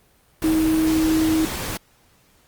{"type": "tone in noise", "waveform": "sine", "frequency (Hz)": 317.4, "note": "D#4", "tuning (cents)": 35, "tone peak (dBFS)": -16, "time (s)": [0.44, 1.45], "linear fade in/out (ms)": 0, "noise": "pink", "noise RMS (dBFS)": -28, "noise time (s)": [0.42, 1.77], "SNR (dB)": 9, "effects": ["pink hiss -58 dBFS RMS until 2.47 s", "Opus 32 kbps"]}